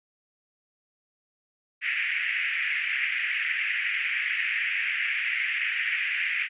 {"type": "band-pass noise", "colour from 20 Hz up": "pink", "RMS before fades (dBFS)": -28, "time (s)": [1.81, 6.49], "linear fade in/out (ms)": 50, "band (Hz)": [1800, 2600], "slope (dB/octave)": 48, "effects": ["resampled to 8000 Hz"]}